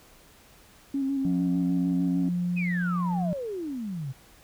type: tone with vibrato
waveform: sine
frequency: 272.6 Hz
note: C#4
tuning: 29 cents flat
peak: -24 dBFS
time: 0.94-2.29 s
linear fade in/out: 5 ms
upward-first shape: square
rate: 6.6 Hz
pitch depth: 26 cents each way
type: tone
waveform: sine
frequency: 176.9 Hz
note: F3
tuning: 23 cents sharp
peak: -24 dBFS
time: 1.25-3.33 s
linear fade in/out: 0 ms
type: exponential sweep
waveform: sine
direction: down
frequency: 2603 to 124.9 Hz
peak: -30 dBFS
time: 2.56-4.13 s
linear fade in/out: 20 ms
effects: tanh soft clip ceiling -17 dBFS + pink hiss -55 dBFS RMS until 4.43 s